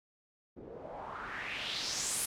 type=noise with low-pass filter sweep; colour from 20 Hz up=white; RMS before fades=-39 dBFS; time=0.56-2.26 s; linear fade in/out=10 ms; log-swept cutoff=340 to 11000 Hz; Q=3.3; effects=none